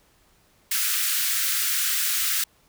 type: high-pass noise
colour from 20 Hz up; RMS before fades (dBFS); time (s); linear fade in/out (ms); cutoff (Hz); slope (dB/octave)
white; -24; 0.71-2.44; 5; 1300; 48
effects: pink hiss -61 dBFS RMS until 2.68 s